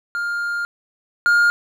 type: tone pair in turn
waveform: triangle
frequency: 1406 / 1415 Hz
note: F6 / F6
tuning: +11 / +22 cents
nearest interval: unison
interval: 11 cents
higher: second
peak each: -19 / -10 dBFS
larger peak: second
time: 0.15-0.65 / 1.26-1.5 s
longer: first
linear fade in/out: 0 ms
effects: none